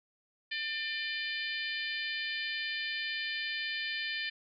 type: harmonic tone with a mistuned harmonic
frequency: 597 Hz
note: D5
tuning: 28 cents sharp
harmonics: 3 / 4 / 5 / 6 / 7 / 8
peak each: -37 / -39 / -41 / -43 / -44 / -45 dBFS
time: 0.51-4.3 s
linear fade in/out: 10 ms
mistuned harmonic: 5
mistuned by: +20 cents
effects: none